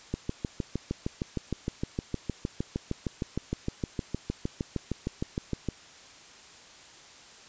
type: click train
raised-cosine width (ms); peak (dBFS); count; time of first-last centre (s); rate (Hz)
3; -16; 37; 0.14-5.687; 6.49
effects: white hiss -51 dBFS RMS until 7.48 s + resampled to 16000 Hz